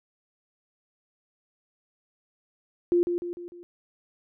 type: tone with echo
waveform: sine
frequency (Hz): 349.2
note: F4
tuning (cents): 0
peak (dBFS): -18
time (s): 2.92-3.03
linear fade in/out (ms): 0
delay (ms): 150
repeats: 4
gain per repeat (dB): -6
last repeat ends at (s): 3.63
effects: none